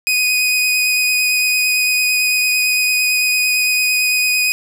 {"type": "tone with vibrato", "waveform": "sawtooth", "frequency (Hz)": 2493, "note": "D#7", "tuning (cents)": 3, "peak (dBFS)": -10, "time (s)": [0.07, 4.52], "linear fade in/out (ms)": 0, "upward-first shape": "triangle", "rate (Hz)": 8.9, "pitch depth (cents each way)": 13, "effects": []}